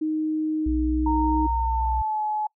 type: tone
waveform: sine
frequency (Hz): 311.1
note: D#4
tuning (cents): 0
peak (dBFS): -22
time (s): 0.01-1.47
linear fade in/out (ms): 10
type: tone with vibrato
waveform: sine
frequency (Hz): 61.74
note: B1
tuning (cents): 0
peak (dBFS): -24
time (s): 0.66-2.02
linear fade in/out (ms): 5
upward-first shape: triangle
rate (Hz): 14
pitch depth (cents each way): 20
type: tone with pitch glide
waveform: sine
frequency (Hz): 924 to 852.2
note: A#5 to G#5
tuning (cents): -16 to +44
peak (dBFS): -23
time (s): 1.06-2.47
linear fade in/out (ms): 5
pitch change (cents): -140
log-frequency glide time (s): 1.49-2.23
effects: noise-tail reverb RT60 0.1 s tail -25 dB re dry